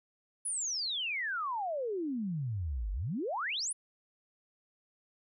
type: exponential two-way sweep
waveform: sine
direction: down then up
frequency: 10460 to 46.25 to 10460 Hz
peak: -32 dBFS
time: 0.45-3.73 s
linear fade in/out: 10 ms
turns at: 2.92 s
effects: none